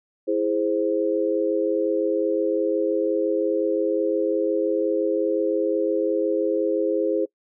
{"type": "chord", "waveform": "sine", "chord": "E augmented", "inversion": "none", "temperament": "equal", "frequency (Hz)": [329.6, 415.3, 523.3], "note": ["E4", "G#4", "B#4"], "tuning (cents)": [0, 0, 0], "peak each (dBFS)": -24, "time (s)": [0.27, 7.26], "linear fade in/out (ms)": 20, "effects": ["noise-tail reverb RT60 0.1 s tail -23 dB re dry"]}